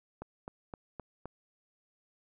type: click train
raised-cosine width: 1 ms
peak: -27 dBFS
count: 5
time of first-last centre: 0.22-1.256 s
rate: 3.86 Hz
effects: none